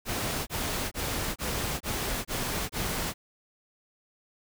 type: noise bursts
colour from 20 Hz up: pink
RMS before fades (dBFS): -31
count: 7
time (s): 0.05-3.14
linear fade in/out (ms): 50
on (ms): 420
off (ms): 25
effects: none